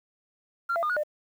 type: tone with pitch steps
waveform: sine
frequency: 1380 / 676 / 1216 / 1454 / 601 Hz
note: F6 / E5 / D#6 / F#6 / D5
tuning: -21 / +43 / -40 / -31 / +40 cents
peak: -23 dBFS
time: 0.69-1.035 s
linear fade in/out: 10 ms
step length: 69 ms
effects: tanh soft clip ceiling -21 dBFS + 9-bit